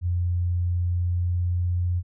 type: tone with pitch glide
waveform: sine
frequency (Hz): 88 to 88.56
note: F2 to F2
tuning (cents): +14 to +25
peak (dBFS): -21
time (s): 0.01-2.03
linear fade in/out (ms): 50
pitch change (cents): +11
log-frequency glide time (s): 0.9-1.88
effects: none